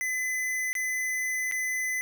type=tone with dropouts; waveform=square; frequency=2019 Hz; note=B6; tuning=38 cents sharp; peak=-28 dBFS; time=0.01-2.01 s; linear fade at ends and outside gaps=0 ms; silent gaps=0.73-0.752 / 1.513-1.521 s; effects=none